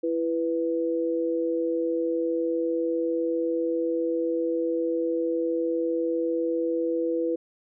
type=tone pair together; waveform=sine; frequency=333.6 / 493.9 Hz; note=E4 / B4; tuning=+21 / 0 cents; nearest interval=perfect fifth; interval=679 cents; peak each=-26 dBFS; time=0.03-7.36 s; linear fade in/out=10 ms; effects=none